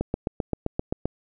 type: click train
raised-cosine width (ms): 2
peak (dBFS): -11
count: 9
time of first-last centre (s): 0.01-1.056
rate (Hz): 7.65
effects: none